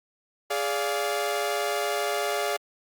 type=chord; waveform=sawtooth; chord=D diminished; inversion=second; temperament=equal with one note detuned; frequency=415.3 / 578.9 / 698.5 Hz; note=Ab4 / D5 / F5; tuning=0 / -25 / 0 cents; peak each=-26 dBFS; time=0.5-2.57 s; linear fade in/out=10 ms; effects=Opus 48 kbps